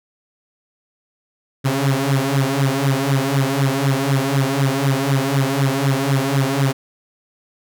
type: tone with flanger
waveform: sawtooth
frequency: 136.5 Hz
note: C#3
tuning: 26 cents flat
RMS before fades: -18 dBFS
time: 1.64-6.73 s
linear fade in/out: 20 ms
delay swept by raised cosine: 0.53 to 4.53 ms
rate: 4 Hz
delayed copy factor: +0.85
effects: none